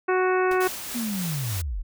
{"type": "harmonic tone", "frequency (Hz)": 370, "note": "F#4", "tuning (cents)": 0, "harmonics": [1, 2, 3, 4, 5, 6, 7], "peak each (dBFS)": [-21, -28, -28, -29, -34, -38, -37], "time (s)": [0.08, 0.68], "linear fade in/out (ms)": 10}
{"type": "noise with exponential decay", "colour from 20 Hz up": "pink", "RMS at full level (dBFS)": -36, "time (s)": [0.51, 0.67], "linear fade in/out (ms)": 2, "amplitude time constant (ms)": 34}
{"type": "noise with tremolo", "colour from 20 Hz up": "white", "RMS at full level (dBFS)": -33, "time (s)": [0.6, 1.62], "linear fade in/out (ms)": 10, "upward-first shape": "sine", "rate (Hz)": 3.4, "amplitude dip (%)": 25}
{"type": "linear sweep", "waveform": "sine", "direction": "down", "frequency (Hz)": [246.9, 32.39], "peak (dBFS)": -26, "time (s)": [0.94, 1.83], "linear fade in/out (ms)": 20}
{"effects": []}